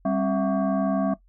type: tone with frequency modulation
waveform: sine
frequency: 196 Hz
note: G3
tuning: in tune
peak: -20 dBFS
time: 0.05-1.14 s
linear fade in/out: 5 ms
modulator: 464 Hz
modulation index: 1.4
effects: noise-tail reverb RT60 0.1 s tail -17 dB re dry + added 44 Hz sine -55 dBFS peak until 1.28 s